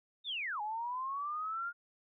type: linear two-way sweep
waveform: sine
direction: down then up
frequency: 3729 to 823 to 1423 Hz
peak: -35 dBFS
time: 0.24-1.73 s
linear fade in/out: 50 ms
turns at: 0.61 s
effects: none